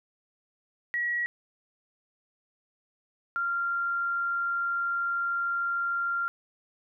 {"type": "tone pair in turn", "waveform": "sine", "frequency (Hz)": [1917, 1386.6], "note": ["A#6", "F6"], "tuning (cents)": [48, -13], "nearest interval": "tritone", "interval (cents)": 561, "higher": "first", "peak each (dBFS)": -26, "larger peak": "neither", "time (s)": [[0.94, 1.26], [3.36, 6.28]], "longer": "second", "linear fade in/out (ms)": 0, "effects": []}